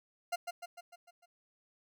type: tone with echo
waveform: 40% pulse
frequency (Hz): 698.5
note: F5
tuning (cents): 0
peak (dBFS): -31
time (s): 0.32-0.36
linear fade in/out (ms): 10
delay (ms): 150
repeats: 6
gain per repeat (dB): -5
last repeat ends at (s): 1.26
effects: none